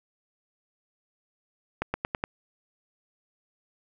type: accelerating click train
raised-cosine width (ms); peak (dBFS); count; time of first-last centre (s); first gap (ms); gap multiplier
0.5; -12; 5; 1.82-2.239; 120; 0.91
effects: none